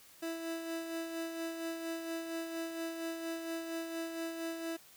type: tone with tremolo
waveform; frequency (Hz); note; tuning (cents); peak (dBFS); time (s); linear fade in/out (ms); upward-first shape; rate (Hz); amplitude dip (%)
30% pulse; 329.6; E4; 0; -33; 0.22-4.77; 10; sine; 4.3; 45
effects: white hiss -59 dBFS RMS until 4.96 s